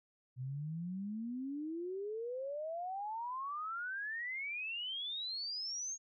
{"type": "exponential sweep", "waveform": "sine", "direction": "up", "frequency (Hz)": [123.47, 6645], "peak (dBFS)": -38, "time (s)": [0.36, 5.98], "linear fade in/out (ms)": 50, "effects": []}